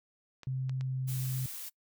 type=clicks; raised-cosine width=0.2 ms; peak=-30 dBFS; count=3; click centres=0.433 / 0.695 / 0.81 s
type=tone with pitch glide; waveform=sine; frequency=130.81 to 129.83 Hz; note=C3 to C3; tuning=0 to -13 cents; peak=-31 dBFS; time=0.47-1.46 s; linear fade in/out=2 ms; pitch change=-13 cents; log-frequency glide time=0.81-1.2 s
type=noise; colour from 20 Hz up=blue; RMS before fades=-42 dBFS; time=1.07-1.7 s; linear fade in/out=20 ms
effects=noise-tail reverb RT60 0.1 s tail -24 dB re dry